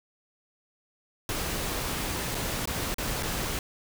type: noise with dropouts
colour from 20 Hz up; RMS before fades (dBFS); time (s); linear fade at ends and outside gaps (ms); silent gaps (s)
pink; -31; 1.29-3.59; 1; 2.346-2.351 / 2.656-2.674 / 2.943-2.983 / 3.226-3.231
effects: none